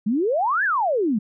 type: exponential two-way sweep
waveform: sine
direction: up then down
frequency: 196 to 1785 to 196 Hz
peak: -18 dBFS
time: 0.06-1.19 s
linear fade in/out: 10 ms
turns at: 0.64 s
effects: none